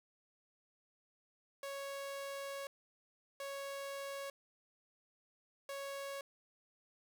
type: tone bursts at uneven times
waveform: sawtooth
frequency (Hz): 554.4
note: C#5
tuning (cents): 0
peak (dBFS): -38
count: 3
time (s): 1.63-2.67 / 3.4-4.3 / 5.69-6.21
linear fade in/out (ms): 2
effects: none